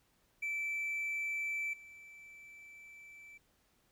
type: tone with level steps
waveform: triangle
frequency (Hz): 2324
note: D7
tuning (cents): -19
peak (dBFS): -32 / -50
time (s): 0.42-3.38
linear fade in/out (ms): 10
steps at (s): 1.73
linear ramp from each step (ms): 5
effects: tanh soft clip ceiling -29 dBFS + pink hiss -73 dBFS RMS until 3.91 s